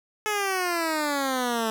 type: exponential sweep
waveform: 10% pulse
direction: down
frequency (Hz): 430 to 219.2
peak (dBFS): -16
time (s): 0.26-1.7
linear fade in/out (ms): 0
effects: none